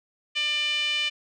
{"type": "tone with band-pass filter", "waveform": "5% pulse", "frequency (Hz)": 596, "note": "D5", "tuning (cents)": 25, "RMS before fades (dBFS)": -26, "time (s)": [0.35, 1.1], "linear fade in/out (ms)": 20, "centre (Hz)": 2700, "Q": 8.5, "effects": []}